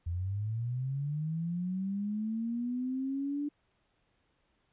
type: linear sweep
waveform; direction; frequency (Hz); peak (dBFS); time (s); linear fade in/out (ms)
sine; up; 82.41 to 293.7; -31; 0.06-3.49; 10
effects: pink hiss -74 dBFS RMS until 4.72 s + resampled to 8000 Hz